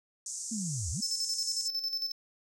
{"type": "band-pass noise", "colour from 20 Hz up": "pink", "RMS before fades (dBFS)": -39, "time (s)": [0.26, 1.68], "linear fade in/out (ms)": 2, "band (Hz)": [6000, 8300], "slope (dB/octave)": 48}
{"type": "linear two-way sweep", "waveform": "sine", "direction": "down then up", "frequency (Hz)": [233.1, 69.3, 233.1], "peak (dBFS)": -33, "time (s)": [0.51, 1.01], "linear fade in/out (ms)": 10, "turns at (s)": 0.91}
{"type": "tone with tremolo", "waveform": "triangle", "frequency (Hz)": 5274, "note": "E8", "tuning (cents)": 0, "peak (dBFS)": -28, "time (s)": [1.02, 2.12], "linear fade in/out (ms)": 5, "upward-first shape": "square", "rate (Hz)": 11, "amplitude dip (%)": 60}
{"effects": []}